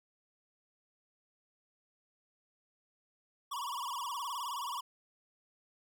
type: tone with vibrato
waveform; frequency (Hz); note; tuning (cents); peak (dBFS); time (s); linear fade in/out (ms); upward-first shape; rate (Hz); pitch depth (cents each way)
square; 1042; C6; -7; -37; 3.51-4.81; 10; sine; 19; 180
effects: none